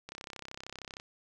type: click train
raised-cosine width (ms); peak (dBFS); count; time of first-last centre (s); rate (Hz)
0.2; -25; 31; 0.09-0.999; 33
effects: 10-bit